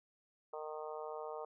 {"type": "harmonic tone", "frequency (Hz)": 154, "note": "D#3", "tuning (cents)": -17, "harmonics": [3, 4, 5, 6, 7, 8], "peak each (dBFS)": [-45, -47, -49, -51, -52, -53], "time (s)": [0.53, 1.45], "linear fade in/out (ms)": 5, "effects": []}